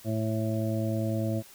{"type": "harmonic tone", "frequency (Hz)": 110, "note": "A2", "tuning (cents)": 0, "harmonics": [1, 2, 3, 5, 6], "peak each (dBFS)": [-29, -32, -34, -36, -37], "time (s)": [0.04, 1.43], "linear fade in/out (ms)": 50, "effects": ["white hiss -52 dBFS RMS until 1.54 s"]}